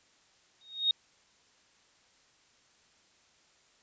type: tone with exponential growth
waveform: sine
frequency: 3729 Hz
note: A#7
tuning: in tune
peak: -20 dBFS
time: 0.61-0.91 s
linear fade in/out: 2 ms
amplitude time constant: 64 ms
effects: white hiss -65 dBFS RMS until 3.82 s + resampled to 16000 Hz